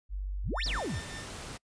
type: tone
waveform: sine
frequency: 48.28 Hz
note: G1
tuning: 26 cents flat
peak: -32 dBFS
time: 0.09-0.81 s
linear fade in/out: 50 ms
type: exponential two-way sweep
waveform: sine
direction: up then down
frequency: 61.5 to 5800 to 61.5 Hz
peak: -32 dBFS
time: 0.44-1 s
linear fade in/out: 10 ms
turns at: 0.65 s
type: tone with tremolo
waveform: sawtooth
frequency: 1798 Hz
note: A6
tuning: 37 cents sharp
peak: -38 dBFS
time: 0.55-1.28 s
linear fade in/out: 50 ms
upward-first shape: triangle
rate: 5.3 Hz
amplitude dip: 75%
type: noise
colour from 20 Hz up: pink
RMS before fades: -42 dBFS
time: 0.65-1.58 s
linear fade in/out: 20 ms
effects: noise-tail reverb RT60 0.1 s tail -26 dB re dry + resampled to 22050 Hz